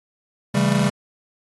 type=chord; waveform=square; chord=A dominant seventh; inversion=first; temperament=just; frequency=137.5 / 165 / 198 / 220 Hz; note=C#3 / E3 / G3 / A3; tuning=-14 / +2 / +18 / 0 cents; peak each=-22 / -26 / -20 / -25 dBFS; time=0.54-0.9 s; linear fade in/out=10 ms; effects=AAC 32 kbps